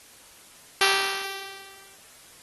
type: tone with exponential decay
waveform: 5% pulse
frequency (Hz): 390.5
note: G4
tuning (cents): -7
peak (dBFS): -6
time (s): 0.81-1.96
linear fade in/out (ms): 1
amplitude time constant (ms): 250
effects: white hiss -51 dBFS RMS until 2.42 s + AAC 32 kbps